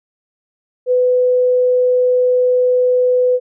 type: tone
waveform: sine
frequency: 500 Hz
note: B4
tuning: 21 cents sharp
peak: -10 dBFS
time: 0.86-3.4 s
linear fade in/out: 50 ms
effects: none